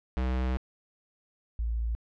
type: tone pair in turn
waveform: square / sine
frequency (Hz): 63.6 / 56.85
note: C2 / A#1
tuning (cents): -48 / -43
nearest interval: major second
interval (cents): 195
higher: first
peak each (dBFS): -27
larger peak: neither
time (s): 0.17-0.57 / 1.59-1.95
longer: first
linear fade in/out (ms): 0
effects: low-pass 3000 Hz 12 dB/octave